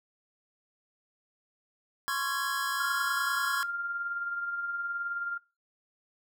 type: chord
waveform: square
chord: Db major seventh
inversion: third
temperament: equal with one note detuned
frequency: 1046.5 / 1108.7 / 1365.8 / 1661.2 Hz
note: C6 / Db6 / F6 / Ab6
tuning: 0 / 0 / -39 / 0 cents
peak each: -38 / -35 / -37 / -33 dBFS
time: 2.08-3.63 s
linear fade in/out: 0 ms
type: tone with tremolo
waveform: sine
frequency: 1396 Hz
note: F6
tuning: 1 cent flat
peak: -29 dBFS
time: 2.79-5.38 s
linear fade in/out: 10 ms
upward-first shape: triangle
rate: 19 Hz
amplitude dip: 50%
effects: noise-tail reverb RT60 0.3 s tail -22 dB re dry